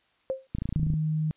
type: tone with exponential decay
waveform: sine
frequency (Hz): 529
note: C5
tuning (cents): +19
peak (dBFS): -22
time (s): 0.3-0.47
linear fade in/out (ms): 0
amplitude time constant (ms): 35
type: click train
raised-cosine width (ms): 5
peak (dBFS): -18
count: 12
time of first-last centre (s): 0.55-0.937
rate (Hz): 28.4
type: tone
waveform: sine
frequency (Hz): 155.56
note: D#3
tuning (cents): 0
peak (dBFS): -24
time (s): 0.76-1.31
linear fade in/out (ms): 0
effects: white hiss -67 dBFS RMS until 1.36 s + resampled to 8000 Hz